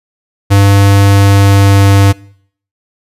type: tone with pitch glide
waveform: square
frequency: 99.6 to 98.97 Hz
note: G2 to G2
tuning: +28 to +17 cents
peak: -4 dBFS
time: 0.5-2.13 s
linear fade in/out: 20 ms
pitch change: -11 cents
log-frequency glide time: 1.02-1.93 s
effects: noise-tail reverb RT60 0.6 s tail -23 dB re dry + resampled to 32000 Hz